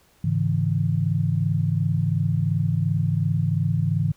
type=tone cluster; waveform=sine; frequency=104.1 / 139.2 / 162 Hz; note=G#2 / C#3 / E3; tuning=+5 / +8 / -30 cents; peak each=-24 / -24 / -23 dBFS; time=0.24-4.12 s; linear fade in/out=5 ms; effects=pink hiss -59 dBFS RMS until 4.16 s